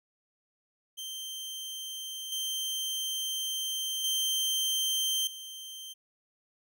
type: tone with level steps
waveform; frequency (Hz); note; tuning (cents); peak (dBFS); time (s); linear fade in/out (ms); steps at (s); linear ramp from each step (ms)
sawtooth; 3136; G7; 0; -34 / -28 / -24 / -38; 0.97-5.94; 20; 2.32 / 4.04 / 5.27; 2
effects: none